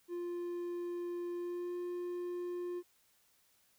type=tone with pitch glide; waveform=triangle; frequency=349.5 to 353.6 Hz; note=F4 to F4; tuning=+1 to +22 cents; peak=-35 dBFS; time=0.08-2.83 s; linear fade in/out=50 ms; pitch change=+21 cents; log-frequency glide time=1.35-1.75 s; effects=white hiss -71 dBFS RMS until 3.78 s